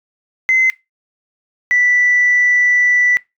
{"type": "tone pair in turn", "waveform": "sine", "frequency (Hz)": [2056, 1971.2], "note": ["C7", "B6"], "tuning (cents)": [-31, -4], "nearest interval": "minor second", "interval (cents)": 73, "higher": "first", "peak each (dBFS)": [-8, -9], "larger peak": "first", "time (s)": [[0.49, 0.7], [1.71, 3.17]], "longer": "second", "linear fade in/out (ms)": 0, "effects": ["noise-tail reverb RT60 0.2 s tail -21 dB re dry", "tanh soft clip ceiling -5 dBFS"]}